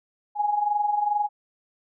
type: tone with amplitude modulation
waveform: sine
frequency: 830.6 Hz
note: G#5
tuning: in tune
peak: -18 dBFS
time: 0.35-1.29 s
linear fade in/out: 50 ms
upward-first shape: sine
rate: 22.4 Hz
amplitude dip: 65%
effects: none